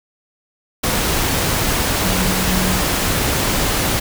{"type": "tone in noise", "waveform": "sine", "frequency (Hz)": 185, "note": "F#3", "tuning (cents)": 0, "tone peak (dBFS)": -20, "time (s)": [2.04, 2.82], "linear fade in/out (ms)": 10, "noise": "pink", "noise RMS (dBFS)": -18, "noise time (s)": [0.83, 4], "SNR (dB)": -5, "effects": []}